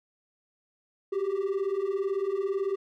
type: beating tone pair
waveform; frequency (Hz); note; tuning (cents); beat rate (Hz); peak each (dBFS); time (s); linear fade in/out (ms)
triangle; 379.7 / 397.7; F#4 / G4; +45 / +25; 18; -27 / -25; 1.12-2.76; 10
effects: tanh soft clip ceiling -22 dBFS